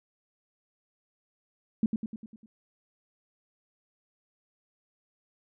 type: tone with echo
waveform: sine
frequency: 220 Hz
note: A3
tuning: in tune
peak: -20 dBFS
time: 1.83-1.86 s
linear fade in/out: 2 ms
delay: 100 ms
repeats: 6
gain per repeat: -5 dB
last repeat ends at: 2.46 s
effects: none